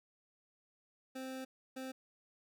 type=tone bursts at uneven times; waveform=25% pulse; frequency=261.6 Hz; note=C4; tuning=in tune; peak=-38 dBFS; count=2; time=1.15-1.45 / 1.76-1.92 s; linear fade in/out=10 ms; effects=none